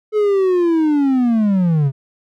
triangle linear sweep, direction down, 432 to 130.81 Hz, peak -10 dBFS, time 0.12-1.92 s, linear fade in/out 50 ms, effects none

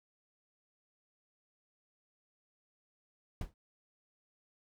brown noise with exponential decay, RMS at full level -34 dBFS, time 3.41-3.54 s, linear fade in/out 2 ms, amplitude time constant 27 ms, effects none

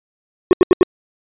triangle tone bursts, 362.5 Hz, F#4, 35 cents flat, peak -4 dBFS, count 4, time 0.51-0.83 s, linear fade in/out 0 ms, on 20 ms, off 80 ms, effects resampled to 8000 Hz

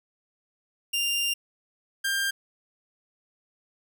sawtooth tone pair in turn, 2794 / 1594.1 Hz, F7 / G6, 0 / +29 cents, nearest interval minor seventh, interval 971 cents, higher first, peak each -21 dBFS, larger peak neither, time 0.93-1.34 / 2.04-2.31 s, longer first, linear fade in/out 10 ms, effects none

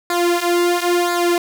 sawtooth tone with flanger, 349.3 Hz, F4, in tune, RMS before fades -17 dBFS, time 0.1-1.38 s, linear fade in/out 2 ms, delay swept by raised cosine 0.34 to 4.14 ms, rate 0.98 Hz, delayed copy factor -0.85, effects none

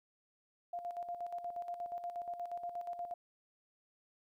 sine tone with tremolo, 698.5 Hz, F5, in tune, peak -37 dBFS, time 0.73-3.14 s, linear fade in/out 5 ms, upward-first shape square, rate 8.4 Hz, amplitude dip 60%, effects 13-bit

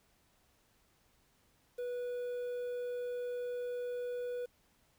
triangle tone with quantisation, 490 Hz, B4, 14 cents flat, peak -34 dBFS, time 1.78-4.46 s, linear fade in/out 10 ms, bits 10, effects pink hiss -71 dBFS RMS until 4.98 s

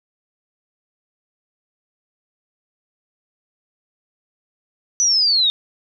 sine linear sweep, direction down, 6000 to 3626 Hz, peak -13 dBFS, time 5-5.5 s, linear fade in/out 0 ms, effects none

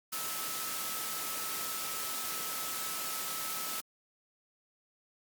sine tone in noise, 1300 Hz, E6, 24 cents flat, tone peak -44 dBFS, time 0.12-3.81 s, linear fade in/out 10 ms, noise white, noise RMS -37 dBFS, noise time 0.12-3.81 s, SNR -10 dB, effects high-pass 150 Hz 12 dB/octave + Opus 48 kbps

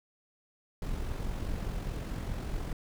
brown noise with amplitude modulation, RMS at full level -33 dBFS, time 0.82-2.73 s, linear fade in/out 2 ms, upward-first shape sine, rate 44.9 Hz, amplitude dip 40%, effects none

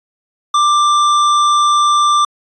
sine tone with tanh clipping, 1182 Hz, D6, 11 cents sharp, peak -11 dBFS, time 0.54-2.25 s, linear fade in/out 5 ms, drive 15 dB, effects resampled to 22050 Hz

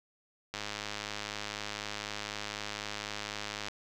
click train, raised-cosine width 0.2 ms, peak -19 dBFS, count 328, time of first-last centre 0.54-3.684 s, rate 104 Hz, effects none

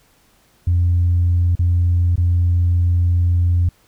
sine tone with dropouts, 87.31 Hz, F2, in tune, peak -11 dBFS, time 0.67-3.69 s, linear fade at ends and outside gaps 5 ms, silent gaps 1.554-1.592 / 2.158-2.178 s, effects tanh soft clip ceiling -9 dBFS + pink hiss -56 dBFS RMS until 3.87 s

